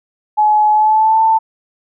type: tone with pitch glide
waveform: sine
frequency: 849 to 888.6 Hz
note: G#5 to A5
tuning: +38 to +17 cents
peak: -8 dBFS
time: 0.37-1.39 s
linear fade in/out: 20 ms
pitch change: +79 cents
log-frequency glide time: 0.71-1.21 s
effects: none